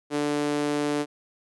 sawtooth tone with high-pass filter, 146.83 Hz, D3, in tune, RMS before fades -26 dBFS, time 0.1-1.06 s, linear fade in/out 50 ms, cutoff 340 Hz, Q 2.7, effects resampled to 24000 Hz

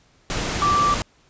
sine tone in noise, 1169 Hz, D6, 8 cents flat, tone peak -16 dBFS, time 0.62-0.94 s, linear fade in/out 0 ms, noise pink, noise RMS -25 dBFS, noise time 0.3-1.02 s, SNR +6 dB, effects pink hiss -58 dBFS RMS until 1.29 s + resampled to 16000 Hz

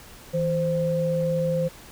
sine tone pair together, 162.31 / 521 Hz, E3 / C5, -27 / -7 cents, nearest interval octave + minor sixth, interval 2020 cents, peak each -25 / -23 dBFS, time 0.33-1.69 s, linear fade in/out 20 ms, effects pink hiss -46 dBFS RMS until 1.91 s

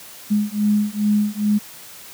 sine beating tone pair, 207.7 / 210.1 Hz, G#3 / G#3, 0 / +20 cents, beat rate 2.4 Hz, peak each -19 dBFS, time 0.3-1.59 s, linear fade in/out 20 ms, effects white hiss -40 dBFS RMS until 2.13 s + high-pass 80 Hz 12 dB/octave

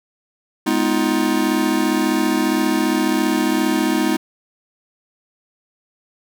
square chord, F half-diminished seventh, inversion first, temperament just, 209.5 / 251.4 / 314.3 / 349.2 Hz, Ab3 / Cb4 / Eb4 / F4, +15 / +31 / +18 / 0 cents, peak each -24 / -22 / -20 / -25 dBFS, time 0.66-4.17 s, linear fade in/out 10 ms, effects none

